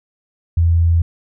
sine tone, 84 Hz, E2, 33 cents sharp, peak -10 dBFS, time 0.57-1.02 s, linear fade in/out 5 ms, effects none

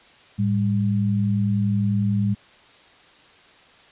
sine tone pair together, 109 / 199.9 Hz, A2 / G3, -16 / +34 cents, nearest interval minor seventh, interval 1050 cents, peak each -21 dBFS, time 0.38-2.35 s, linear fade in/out 20 ms, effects white hiss -51 dBFS RMS until 3.91 s + resampled to 8000 Hz

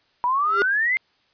sine exponential sweep, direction up, 956 to 2126 Hz, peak -18 dBFS, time 0.24-0.97 s, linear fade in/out 0 ms
square tone with exponential growth, 401.6 Hz, G4, 42 cents sharp, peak -18 dBFS, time 0.43-0.62 s, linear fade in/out 0 ms, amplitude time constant 41 ms
effects white hiss -63 dBFS RMS until 1.33 s + resampled to 11025 Hz

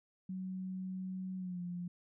sine tone with pitch glide, 186.8 to 176.32 Hz, F#3 to F3, +17 to +17 cents, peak -38 dBFS, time 0.29-1.88 s, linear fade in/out 5 ms, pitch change -100 cents, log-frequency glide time 1.37-1.61 s, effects none

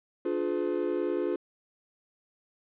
triangle chord, D diminished seventh, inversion none, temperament just, 293.7 / 352.4 / 422.9 / 507.5 Hz, D4 / F4 / Ab4 / Cb5, 0 / +16 / +31 / +47 cents, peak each -32 / -28 / -31 / -33 dBFS, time 0.25-1.36 s, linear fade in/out 5 ms, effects resampled to 8000 Hz + 10-bit

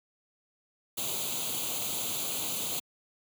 white noise with comb filter, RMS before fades -33 dBFS, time 0.97-2.8 s, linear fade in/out 10 ms, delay 0.28 ms, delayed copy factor +0.8, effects high-pass 100 Hz 12 dB/octave

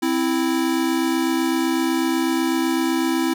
square tone pair together, 261.6 / 329.6 Hz, C4 / E4, 0 / 0 cents, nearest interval major third, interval 400 cents, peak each -23 / -21 dBFS, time 0.02-3.34 s, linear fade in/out 10 ms, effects none

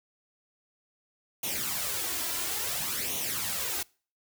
white noise with flanger, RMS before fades -32 dBFS, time 1.43-3.83 s, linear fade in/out 5 ms, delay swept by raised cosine 0.31 to 3.01 ms, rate 0.58 Hz, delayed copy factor +0.65, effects noise-tail reverb RT60 0.4 s tail -25 dB re dry + high-pass 60 Hz 12 dB/octave

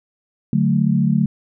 sine chord, D major, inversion none, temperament equal, 146.83 / 185 / 220 Hz, D3 / F#3 / A3, 0 / 0 / 0 cents, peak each -18 dBFS, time 0.53-1.26 s, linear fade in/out 2 ms, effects none

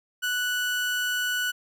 30% pulse tone, 1480 Hz, F#6, in tune, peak -22 dBFS, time 0.22-1.52 s, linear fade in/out 20 ms, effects none

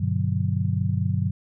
sine chord, G major seventh, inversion none, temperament just, 98 / 122.5 / 147 / 183.75 Hz, G2 / B2 / D3 / F#3, 0 / -14 / +2 / -12 cents, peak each -24 / -27 / -28 / -28 dBFS, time 0-1.31 s, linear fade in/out 10 ms, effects none

